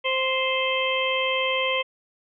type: harmonic tone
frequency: 523.3 Hz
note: C5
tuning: in tune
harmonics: 1 / 2 / 4 / 5 / 6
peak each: -26 / -29 / -28 / -29 / -28 dBFS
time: 0.04-1.83 s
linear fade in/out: 20 ms
effects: none